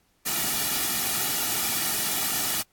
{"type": "noise with comb filter", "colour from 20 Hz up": "white", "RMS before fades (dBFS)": -26, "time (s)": [0.25, 2.63], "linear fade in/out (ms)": 20, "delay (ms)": 1.9, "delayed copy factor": -0.65, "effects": ["pink hiss -67 dBFS RMS until 2.72 s", "AAC 64 kbps"]}